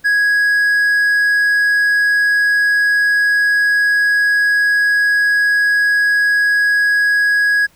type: tone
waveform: triangle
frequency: 1661.2 Hz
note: G#6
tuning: in tune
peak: -9 dBFS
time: 0.04-7.67 s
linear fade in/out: 20 ms
effects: pink hiss -52 dBFS RMS until 7.75 s